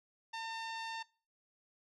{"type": "tone with low-pass filter", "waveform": "sawtooth", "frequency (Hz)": 904, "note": "A5", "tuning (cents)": 47, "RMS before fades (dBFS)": -42, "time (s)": [0.33, 1.03], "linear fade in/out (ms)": 10, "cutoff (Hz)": 4700, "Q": 1.4, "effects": ["noise-tail reverb RT60 0.4 s tail -23 dB re dry"]}